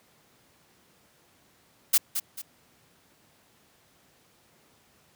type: noise with echo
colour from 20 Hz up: blue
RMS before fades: -19 dBFS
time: 1.93-1.98 s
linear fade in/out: 10 ms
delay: 220 ms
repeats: 2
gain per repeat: -9 dB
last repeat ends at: 2.42 s
effects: pink hiss -62 dBFS RMS until 5.15 s + high-pass 100 Hz 12 dB/octave